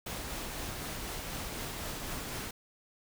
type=noise with tremolo; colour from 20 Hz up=pink; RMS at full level=-38 dBFS; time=0.06-2.51 s; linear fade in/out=5 ms; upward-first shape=triangle; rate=4 Hz; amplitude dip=25%; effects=none